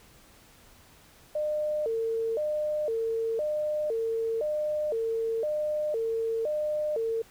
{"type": "tone with vibrato", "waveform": "sine", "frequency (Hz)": 523, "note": "C5", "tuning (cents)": -1, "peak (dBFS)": -26, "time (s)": [1.35, 7.22], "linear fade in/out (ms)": 5, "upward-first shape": "square", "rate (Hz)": 0.98, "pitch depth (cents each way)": 250, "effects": ["pink hiss -56 dBFS RMS until 7.3 s"]}